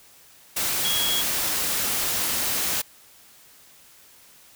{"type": "tone in noise", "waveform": "sine", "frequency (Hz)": 3322, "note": "G#7", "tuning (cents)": 0, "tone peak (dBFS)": -24, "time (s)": [0.84, 1.22], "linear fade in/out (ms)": 10, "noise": "white", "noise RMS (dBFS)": -25, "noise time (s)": [0.56, 2.82], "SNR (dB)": -2, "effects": ["white hiss -52 dBFS RMS until 4.55 s"]}